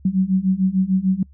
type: beating tone pair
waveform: sine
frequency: 185 / 191.7 Hz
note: F#3 / G3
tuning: 0 / -38 cents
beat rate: 6.7 Hz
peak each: -19 / -18 dBFS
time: 0.05-1.23 s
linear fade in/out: 5 ms
effects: noise-tail reverb RT60 0.1 s tail -26 dB re dry + added 70 Hz sine -44 dBFS peak until 1.33 s